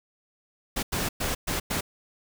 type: noise bursts at uneven times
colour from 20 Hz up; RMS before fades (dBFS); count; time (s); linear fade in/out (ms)
pink; -28; 5; 0.76-0.83 / 0.92-1.09 / 1.2-1.35 / 1.47-1.6 / 1.7-1.81; 10
effects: none